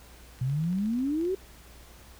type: clicks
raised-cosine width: 0.2 ms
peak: -35 dBFS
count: 10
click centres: 0.389 / 0.498 / 0.639 / 0.729 / 0.786 / 0.859 / 0.935 / 0.989 / 1.212 / 1.251 s
type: exponential sweep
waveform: sine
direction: up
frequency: 123 to 392 Hz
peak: -25 dBFS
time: 0.41-1.35 s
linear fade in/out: 5 ms
effects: added 60 Hz sine -51 dBFS peak until 2.19 s + pink hiss -53 dBFS RMS until 2.19 s